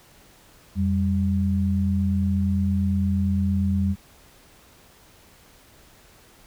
sine tone pair together, 87.31 / 196 Hz, F2 / G3, 0 / 0 cents, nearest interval octave + major second, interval 1400 cents, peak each -22 dBFS, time 0.75-3.96 s, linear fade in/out 50 ms, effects pink hiss -53 dBFS RMS until 6.46 s

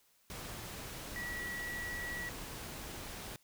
sine tone in noise, 1935 Hz, B6, 36 cents flat, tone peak -39 dBFS, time 1.16-2.29 s, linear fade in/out 0 ms, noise pink, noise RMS -45 dBFS, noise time 0.3-3.36 s, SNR +3 dB, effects white hiss -70 dBFS RMS until 3.43 s

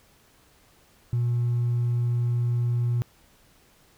triangle tone with hard clipping, 120 Hz, B2, 49 cents flat, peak -21 dBFS, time 1.13-3.02 s, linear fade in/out 0 ms, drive 2 dB, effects pink hiss -59 dBFS RMS until 3.97 s

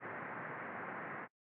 white band-pass noise, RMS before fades -45 dBFS, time 0-1.28 s, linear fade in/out 50 ms, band 110 to 2000 Hz, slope 48 dB/octave, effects noise-tail reverb RT60 0.1 s tail -24 dB re dry

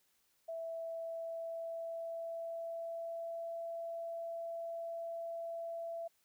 sine tone with pitch glide, 659.3 to 669.7 Hz, E5 to E5, 0 to +27 cents, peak -39 dBFS, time 0.48-6.08 s, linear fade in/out 10 ms, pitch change +27 cents, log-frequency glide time 0.64-3.6 s, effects white hiss -75 dBFS RMS until 6.24 s

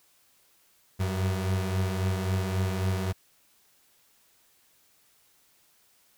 35% pulse beating tone pair, 93.5 / 97.2 Hz, F#2 / G2, +19 / -14 cents, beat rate 3.7 Hz, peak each -25 / -31 dBFS, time 0.99-3.13 s, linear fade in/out 20 ms, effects white hiss -64 dBFS RMS until 6.17 s

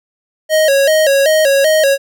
square tone with vibrato, 587.3 Hz, D5, in tune, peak -9 dBFS, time 0.49-1.98 s, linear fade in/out 50 ms, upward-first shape square, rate 2.6 Hz, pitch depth 110 cents each way, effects none

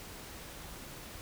silence, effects pink hiss -47 dBFS RMS until 1.21 s

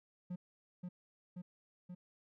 triangle tone with echo, 178.8 Hz, F3, 41 cents sharp, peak -37 dBFS, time 0.3-0.36 s, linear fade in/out 10 ms, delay 530 ms, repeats 3, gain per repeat -2 dB, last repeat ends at 1.95 s, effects none

